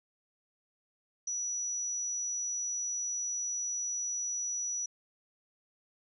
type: tone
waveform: sine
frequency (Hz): 5880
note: F#8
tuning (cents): -12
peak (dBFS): -32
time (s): 1.27-4.86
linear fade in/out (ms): 5
effects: none